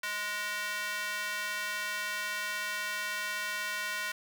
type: tone with high-pass filter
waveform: square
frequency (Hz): 208.1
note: G#3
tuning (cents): +4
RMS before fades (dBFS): -35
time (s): 0.03-4.12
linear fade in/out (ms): 5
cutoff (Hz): 1600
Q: 2
effects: 9-bit